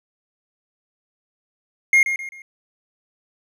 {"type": "tone with echo", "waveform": "triangle", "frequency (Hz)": 2136, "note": "C7", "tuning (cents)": 35, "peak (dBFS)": -9, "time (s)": [1.93, 2.03], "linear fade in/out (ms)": 2, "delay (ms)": 130, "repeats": 3, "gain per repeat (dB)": -9, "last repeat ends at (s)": 2.42, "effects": []}